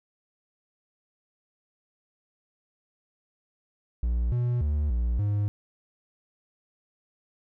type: tone with pitch steps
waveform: triangle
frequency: 59 / 121.7 / 74.1 / 59.1 / 103 Hz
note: A#1 / B2 / D2 / A#1 / G#2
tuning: +22 / -25 / +16 / +24 / -14 cents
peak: -21 dBFS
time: 4.03-5.48 s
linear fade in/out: 0 ms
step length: 290 ms
effects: none